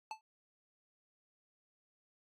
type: tone with exponential decay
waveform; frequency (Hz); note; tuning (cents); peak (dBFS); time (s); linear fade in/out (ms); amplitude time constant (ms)
square; 875; A5; -10; -37; 0.11-0.21; 1; 21
effects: low-pass 6000 Hz 12 dB/octave + Opus 48 kbps